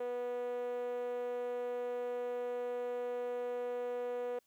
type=tone with band-pass filter; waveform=5% pulse; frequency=244.8 Hz; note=B3; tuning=15 cents flat; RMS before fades=-38 dBFS; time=0-4.39 s; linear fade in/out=5 ms; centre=510 Hz; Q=5.9; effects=white hiss -75 dBFS RMS until 4.46 s